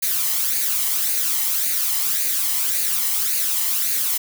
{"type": "noise with flanger", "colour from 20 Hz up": "blue", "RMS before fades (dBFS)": -21, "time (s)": [0.02, 4.18], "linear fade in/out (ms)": 10, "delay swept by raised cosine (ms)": [0.45, 1], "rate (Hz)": 1.8, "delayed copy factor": 0.55, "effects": []}